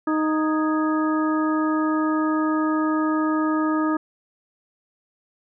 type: harmonic tone with a mistuned harmonic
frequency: 311.1 Hz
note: D#4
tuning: in tune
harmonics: 1 / 2 / 3 / 4 / 5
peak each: -20 / -31 / -31 / -27 / -34 dBFS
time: 0.07-3.97 s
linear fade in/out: 5 ms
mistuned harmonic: 5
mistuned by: +110 cents
effects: none